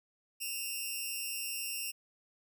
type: tone pair together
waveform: 10% pulse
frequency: 2574 / 2770 Hz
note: E7 / F7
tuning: -42 / -15 cents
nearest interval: minor second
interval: 127 cents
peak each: -34 / -28 dBFS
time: 0.4-1.92 s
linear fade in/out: 20 ms
effects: none